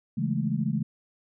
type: chord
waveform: sine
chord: A major seventh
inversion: first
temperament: equal with one note detuned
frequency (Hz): 138.59 / 164.81 / 207.7 / 221.3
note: C#3 / E3 / G#3 / A3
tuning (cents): 0 / 0 / 0 / +10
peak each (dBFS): -30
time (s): 0.17-0.83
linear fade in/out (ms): 10
effects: none